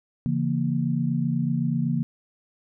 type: chord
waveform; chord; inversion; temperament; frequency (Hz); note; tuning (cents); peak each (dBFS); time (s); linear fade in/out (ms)
sine; A# diminished; first; just; 139.85 / 167.82 / 233.1; C#3 / E3 / A#3; +16 / +31 / 0; -26; 0.26-2.03; 0
effects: none